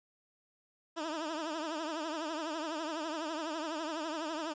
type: tone with vibrato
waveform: 15% pulse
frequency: 315.6 Hz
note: D#4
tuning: 25 cents sharp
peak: -29 dBFS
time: 0.96-4.54 s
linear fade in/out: 20 ms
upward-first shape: triangle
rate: 12 Hz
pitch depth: 130 cents each way
effects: resampled to 16000 Hz + 11-bit